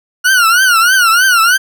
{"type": "tone with vibrato", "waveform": "40% pulse", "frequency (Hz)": 1434, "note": "F6", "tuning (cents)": 45, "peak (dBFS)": -6, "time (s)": [0.24, 1.58], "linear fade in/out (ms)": 20, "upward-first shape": "triangle", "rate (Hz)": 3.2, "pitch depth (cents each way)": 170, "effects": []}